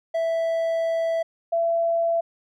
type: tone pair in turn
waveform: triangle / sine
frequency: 659.3 / 671.2 Hz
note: E5 / E5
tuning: 0 / +31 cents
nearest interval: unison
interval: 31 cents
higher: second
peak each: -19 / -19 dBFS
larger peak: neither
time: 0.14-1.23 / 1.52-2.21 s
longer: first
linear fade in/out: 10 ms
effects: none